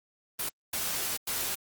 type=noise bursts at uneven times; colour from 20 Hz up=white; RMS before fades=-32 dBFS; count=3; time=0.39-0.49 / 0.73-1.17 / 1.27-1.55 s; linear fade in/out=5 ms; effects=Opus 24 kbps